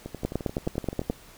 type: two click trains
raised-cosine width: 2 ms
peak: -21 / -12 dBFS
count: 13 / 9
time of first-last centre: 0.06-1.103 / 0.25-1.099 s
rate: 11.5 / 9.42 Hz
effects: pink hiss -51 dBFS RMS until 1.37 s